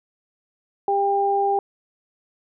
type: tone pair together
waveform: sine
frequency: 398.5 / 797 Hz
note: G4 / G5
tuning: +28 / +28 cents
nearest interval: octave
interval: 1200 cents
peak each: -22 / -19 dBFS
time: 0.88-1.59 s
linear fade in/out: 2 ms
effects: none